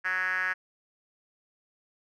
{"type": "tone with band-pass filter", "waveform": "5% pulse", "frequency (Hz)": 185, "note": "F#3", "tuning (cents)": 0, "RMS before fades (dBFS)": -29, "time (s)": [0.04, 0.54], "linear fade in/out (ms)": 20, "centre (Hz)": 1700, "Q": 6.6, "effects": []}